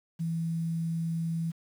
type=tone; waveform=sine; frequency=165.1 Hz; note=E3; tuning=3 cents sharp; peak=-28 dBFS; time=0.19-1.52 s; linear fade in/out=20 ms; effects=9-bit